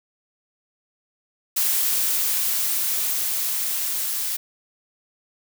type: noise with level ramp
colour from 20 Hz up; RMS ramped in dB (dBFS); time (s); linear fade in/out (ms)
blue; -21 to -26; 1.56-4.37; 10
effects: none